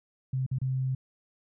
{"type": "tone with dropouts", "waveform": "sine", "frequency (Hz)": 130.81, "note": "C3", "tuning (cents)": 0, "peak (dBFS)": -26, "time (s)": [0.33, 0.95], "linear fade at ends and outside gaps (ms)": 5, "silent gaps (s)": [[0.464, 0.513], [0.586, 0.615]], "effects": []}